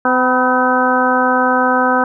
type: harmonic tone with a mistuned harmonic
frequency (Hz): 254.4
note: C4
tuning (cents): -48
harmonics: 1 / 2 / 3 / 4 / 5 / 6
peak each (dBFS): -18 / -18 / -18 / -18 / -18 / -18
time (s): 0.05-2.04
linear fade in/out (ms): 2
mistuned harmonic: 4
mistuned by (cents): -49
effects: none